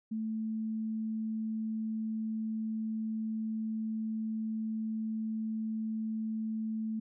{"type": "tone", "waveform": "sine", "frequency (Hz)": 220, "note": "A3", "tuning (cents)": 0, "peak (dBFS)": -32, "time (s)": [0.11, 7], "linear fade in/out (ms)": 10, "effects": []}